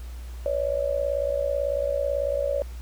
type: tone with amplitude modulation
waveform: sine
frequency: 566 Hz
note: C#5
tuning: 36 cents sharp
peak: -19 dBFS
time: 0.46-2.62 s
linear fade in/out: 0 ms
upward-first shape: sine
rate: 58.1 Hz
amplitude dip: 85%
effects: added 60 Hz sine -34 dBFS peak until 2.81 s + pink hiss -51 dBFS RMS until 2.81 s